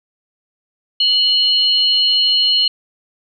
sine tone pair together, 2963 / 4231 Hz, F#7 / C8, +2 / +19 cents, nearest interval tritone, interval 617 cents, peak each -14 dBFS, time 1-2.68 s, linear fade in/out 5 ms, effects none

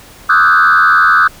sine tone with frequency modulation, 1379 Hz, F6, 22 cents flat, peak -4 dBFS, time 0.29-1.28 s, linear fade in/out 10 ms, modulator 84.3 Hz, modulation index 2.4, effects tanh soft clip ceiling -2 dBFS + pink hiss -38 dBFS RMS until 1.4 s

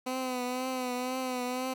15% pulse tone with vibrato, 253.6 Hz, B3, 46 cents sharp, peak -25 dBFS, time 0.06-1.74 s, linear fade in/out 10 ms, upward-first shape triangle, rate 2 Hz, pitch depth 50 cents each way, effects none

